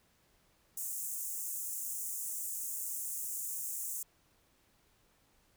pink high-pass noise, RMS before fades -39 dBFS, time 0.77-4.03 s, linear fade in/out 5 ms, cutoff 6800 Hz, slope 48 dB/octave, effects pink hiss -70 dBFS RMS until 5.56 s

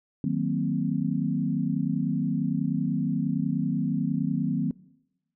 sine chord, C half-diminished seventh, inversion first, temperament equal with one note detuned, 155.56 / 185 / 230.9 / 261.6 Hz, Eb3 / Gb3 / Bb3 / C4, 0 / 0 / -16 / 0 cents, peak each -29 dBFS, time 0.24-4.71 s, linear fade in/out 2 ms, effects noise-tail reverb RT60 0.9 s tail -22 dB re dry

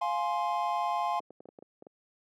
triangle chord, F minor, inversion none, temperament just, 698.5 / 838.1 / 1047.7 Hz, F5 / Ab5 / C6, 0 / +16 / +2 cents, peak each -30 dBFS, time 0.01-1.2 s, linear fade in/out 10 ms
clicks, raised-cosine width 2 ms, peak -30 dBFS, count 9, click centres 1.202 / 1.306 / 1.405 / 1.456 / 1.488 / 1.588 / 1.625 / 1.824 / 1.868 s
effects high-pass 400 Hz 12 dB/octave

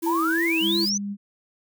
blue noise, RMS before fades -38 dBFS, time 0.02-0.9 s, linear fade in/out 10 ms
triangle tone with vibrato, 329.6 Hz, E4, in tune, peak -21 dBFS, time 0.02-0.86 s, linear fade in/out 20 ms, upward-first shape triangle, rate 3 Hz, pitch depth 43 cents each way
sine exponential sweep, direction up, 874 to 6272 Hz, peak -22 dBFS, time 0.06-0.98 s, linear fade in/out 10 ms
sine tone, 201.8 Hz, G#3, 49 cents flat, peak -27 dBFS, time 0.6-1.17 s, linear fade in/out 50 ms
effects none

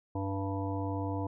harmonic tone, 97.7 Hz, G2, 5 cents flat, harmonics 1 / 3 / 5 / 7 / 9 / 10, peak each -34 / -36 / -41 / -42 / -43 / -43 dBFS, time 0.15-1.27 s, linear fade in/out 5 ms, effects none

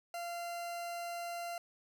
40% pulse tone, 690 Hz, F5, 21 cents flat, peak -38 dBFS, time 0.14-1.58 s, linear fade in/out 2 ms, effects none

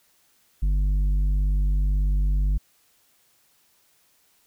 sine tone with tanh clipping, 49.06 Hz, G1, 2 cents sharp, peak -20 dBFS, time 0.62-2.58 s, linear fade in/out 10 ms, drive 7 dB, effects white hiss -63 dBFS RMS until 4.46 s

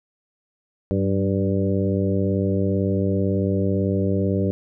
harmonic tone with a mistuned harmonic, 98 Hz, G2, in tune, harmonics 1 / 2 / 3 / 4 / 5 / 6, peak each -23 / -23 / -27 / -27 / -28 / -31 dBFS, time 0.91-4.51 s, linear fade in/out 0 ms, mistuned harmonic 2, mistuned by -42 cents, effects none

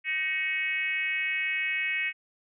sine tone with frequency modulation, 2217 Hz, C#7, in tune, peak -26 dBFS, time 0.04-2.13 s, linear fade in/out 50 ms, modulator 332 Hz, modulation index 1.2, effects none

